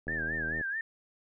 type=click train; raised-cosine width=2 ms; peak=-27 dBFS; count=44; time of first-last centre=0.07-0.611 s; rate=79.5 Hz
type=tone with vibrato; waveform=sine; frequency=1687 Hz; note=G#6; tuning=27 cents sharp; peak=-31 dBFS; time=0.08-0.81 s; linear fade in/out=2 ms; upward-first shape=sine; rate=4.6 Hz; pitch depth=130 cents each way
effects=none